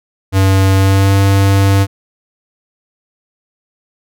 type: tone with pitch glide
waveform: square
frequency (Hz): 96.2 to 98.16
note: G2 to G2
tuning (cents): -32 to +3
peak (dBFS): -8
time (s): 0.32-1.87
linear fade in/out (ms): 50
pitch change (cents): +35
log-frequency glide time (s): 0.75-1.14
effects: none